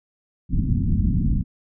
pink low-pass noise, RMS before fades -20 dBFS, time 0.49-1.44 s, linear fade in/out 50 ms, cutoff 260 Hz, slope 48 dB/octave, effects none

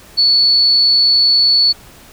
sine tone, 4435 Hz, C#8, in tune, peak -8 dBFS, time 0.17-1.73 s, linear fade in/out 20 ms, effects pink hiss -41 dBFS RMS until 2.12 s

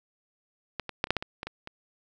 clicks, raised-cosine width 0.3 ms, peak -15 / -19 / -8 / -29 / -6 / -11 / -18 / -19 / -19 / -23 dBFS, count 10, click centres 0.797 / 0.893 / 1.041 / 1.071 / 1.106 / 1.167 / 1.225 / 1.431 / 1.47 / 1.674 s, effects none

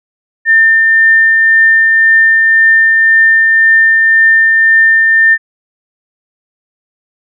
sine tone with tremolo, 1800 Hz, A6, 39 cents sharp, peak -3 dBFS, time 0.45-5.38 s, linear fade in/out 50 ms, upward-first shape triangle, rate 1.9 Hz, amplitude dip 25%, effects none

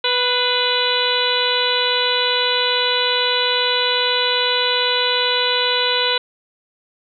harmonic tone with a mistuned harmonic, 493.9 Hz, B4, in tune, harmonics 1 / 2 / 3 / 4 / 5 / 6 / 7 / 8, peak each -23 / -24 / -25 / -29 / -27 / -23 / -24 / -21 dBFS, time 0.04-6.18 s, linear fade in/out 5 ms, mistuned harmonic 4, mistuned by +52 cents, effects none

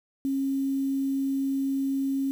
sine tone with quantisation, 272 Hz, C#4, 33 cents flat, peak -24 dBFS, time 0.25-2.31 s, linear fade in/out 0 ms, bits 8, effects none

